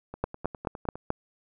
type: two click trains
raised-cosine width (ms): 1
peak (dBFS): -24 / -12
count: 9 / 5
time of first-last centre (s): 0.14-0.955 / 0.24-1.104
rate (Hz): 9.81 / 4.63
effects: none